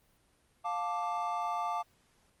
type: chord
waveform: triangle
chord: D minor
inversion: first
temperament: just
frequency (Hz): 704.8 / 881 / 1174.7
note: F5 / A5 / D6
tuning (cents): +16 / +2 / 0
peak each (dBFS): -34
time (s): 0.64-1.83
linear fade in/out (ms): 20
effects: pink hiss -69 dBFS RMS until 2.4 s + Opus 32 kbps